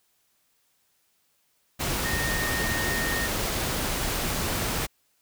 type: tone in noise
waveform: sine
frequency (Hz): 1845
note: A#6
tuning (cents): -18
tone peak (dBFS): -29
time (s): 2.04-3.28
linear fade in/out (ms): 20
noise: pink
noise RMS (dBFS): -28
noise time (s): 1.79-4.87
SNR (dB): -4
effects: white hiss -69 dBFS RMS until 5.21 s